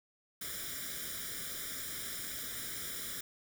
white noise with comb filter, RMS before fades -41 dBFS, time 0.41-3.21 s, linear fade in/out 5 ms, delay 0.56 ms, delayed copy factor +0.95, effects none

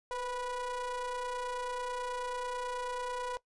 square ring-modulated tone, 242.8 Hz, B3, 29 cents flat, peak -33 dBFS, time 0.11-3.37 s, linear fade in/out 0 ms, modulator 743 Hz, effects noise-tail reverb RT60 0.1 s tail -19 dB re dry + resampled to 24000 Hz

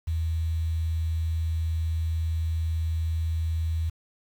sine tone with quantisation, 81.1 Hz, E2, 28 cents flat, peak -24 dBFS, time 0.07-3.9 s, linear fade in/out 10 ms, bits 8, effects none

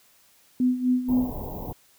sine tone with tremolo, 251.5 Hz, B3, 32 cents sharp, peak -17 dBFS, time 0.6-1.3 s, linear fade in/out 2 ms, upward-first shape sine, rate 4 Hz, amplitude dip 75%
pink band-stop noise, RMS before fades -34 dBFS, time 1.08-1.73 s, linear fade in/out 10 ms, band 1000 to 14000 Hz, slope 96 dB/octave
effects white hiss -59 dBFS RMS until 1.98 s

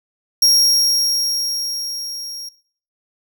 40% pulse tone with level ramp, 5588 Hz, F8, in tune, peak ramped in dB -8 to -28 dBFS, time 0.42-2.49 s, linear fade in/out 5 ms, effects noise-tail reverb RT60 0.5 s tail -19 dB re dry

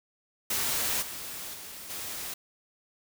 white noise with level steps, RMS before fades -29 / -39 / -43 / -37 dBFS, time 0.5-2.34 s, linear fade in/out 5 ms, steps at 1.01 / 1.53 / 1.89 s, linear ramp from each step 20 ms, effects none

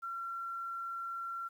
sine tone with quantisation, 1364 Hz, F6, 41 cents flat, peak -37 dBFS, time 0.02-1.49 s, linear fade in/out 20 ms, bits 11, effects none

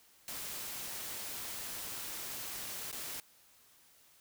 white noise with dropouts, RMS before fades -42 dBFS, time 0.28-3.2 s, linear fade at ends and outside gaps 1 ms, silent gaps 2.915-2.927 s, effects white hiss -64 dBFS RMS until 4.2 s

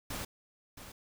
pink noise with echo, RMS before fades -39 dBFS, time 0.1-0.25 s, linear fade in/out 5 ms, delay 670 ms, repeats 1, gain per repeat -10 dB, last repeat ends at 0.92 s, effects none

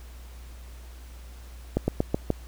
slowing click train, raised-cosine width 2 ms, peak -9 dBFS, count 5, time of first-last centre 1.77-2.303 s, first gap 110 ms, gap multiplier 1.13, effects added 60 Hz sine -41 dBFS peak until 2.47 s + pink hiss -53 dBFS RMS until 2.47 s

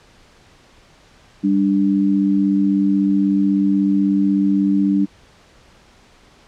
sine tone pair together, 197.44 / 293.7 Hz, G3 / D4, +13 / 0 cents, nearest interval perfect fifth, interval 687 cents, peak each -16 / -16 dBFS, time 1.43-5.06 s, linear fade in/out 20 ms, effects pink hiss -50 dBFS RMS until 6.47 s + low-pass 6000 Hz 12 dB/octave

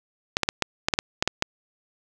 clicks, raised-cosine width 0.2 ms, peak -3 dBFS, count 10, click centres 0.369 / 0.433 / 0.489 / 0.623 / 0.885 / 0.938 / 0.989 / 1.225 / 1.276 / 1.424 s, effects none

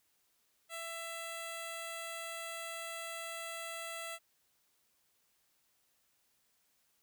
5% pulse tone with notch filter, 666 Hz, E5, 18 cents sharp, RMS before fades -43 dBFS, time 0.69-4.19 s, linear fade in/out 50 ms, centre 5400 Hz, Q 0.8, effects white hiss -75 dBFS RMS until 7.02 s

